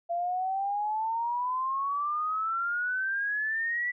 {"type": "exponential sweep", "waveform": "sine", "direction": "up", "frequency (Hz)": [680, 1975.5], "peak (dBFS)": -27, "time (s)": [0.09, 3.92], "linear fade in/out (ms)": 20, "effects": []}